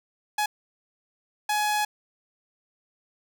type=tone bursts at uneven times; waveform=sawtooth; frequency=841 Hz; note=G#5; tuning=22 cents sharp; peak=-19 dBFS; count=2; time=0.38-0.46 / 1.49-1.85 s; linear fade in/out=5 ms; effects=9-bit